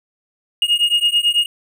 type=beating tone pair; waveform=triangle; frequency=2854 / 2863.1 Hz; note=F7 / F7; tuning=+37 / +42 cents; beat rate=9.1 Hz; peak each=-15 dBFS; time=0.62-1.46 s; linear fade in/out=2 ms; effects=none

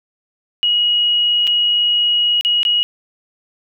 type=tone with dropouts; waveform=sine; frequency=2899 Hz; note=F#7; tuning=36 cents flat; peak=-12 dBFS; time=0.63-2.83 s; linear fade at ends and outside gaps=0 ms; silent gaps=1.47-1.475 / 2.41-2.449 / 2.631-2.651 s; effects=none

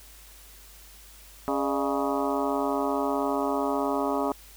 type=harmonic tone with a mistuned harmonic; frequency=138.59 Hz; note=C#3; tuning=in tune; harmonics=2 / 3 / 4 / 5 / 6 / 7 / 8 / 9; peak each=-29 / -31 / -32 / -33 / -34 / -34 / -35 / -36 dBFS; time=1.48-4.32 s; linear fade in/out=0 ms; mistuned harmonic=4; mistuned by=+130 cents; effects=added 50 Hz sine -51 dBFS peak until 4.56 s + white hiss -51 dBFS RMS until 4.56 s

